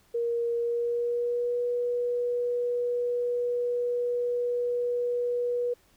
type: tone with pitch glide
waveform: sine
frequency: 470 to 485.2 Hz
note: A#4 to B4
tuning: +14 to -31 cents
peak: -25 dBFS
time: 0.14-5.74 s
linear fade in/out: 10 ms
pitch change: +55 cents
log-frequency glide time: 0.55-1.6 s
effects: pink hiss -63 dBFS RMS until 5.96 s